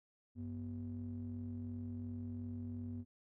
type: ring-modulated tone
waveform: triangle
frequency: 73.8 Hz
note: D2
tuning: 9 cents sharp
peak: -36 dBFS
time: 0.35-3.05 s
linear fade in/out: 50 ms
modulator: 169 Hz
effects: none